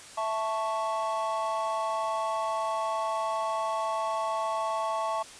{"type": "chord", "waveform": "triangle", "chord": "A major", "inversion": "second", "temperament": "equal", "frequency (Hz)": [659.3, 880, 1108.7], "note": ["E5", "A5", "C#6"], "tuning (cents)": [0, 0, 0], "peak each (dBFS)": -30, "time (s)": [0.17, 5.23], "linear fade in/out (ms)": 10, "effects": ["white hiss -47 dBFS RMS until 5.39 s", "resampled to 22050 Hz"]}